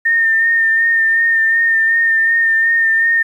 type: tone with vibrato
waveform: sine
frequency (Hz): 1818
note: A#6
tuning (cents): -44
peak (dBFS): -10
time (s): 0.05-3.23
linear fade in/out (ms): 10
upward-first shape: sine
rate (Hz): 2.7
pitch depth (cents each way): 22
effects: 8-bit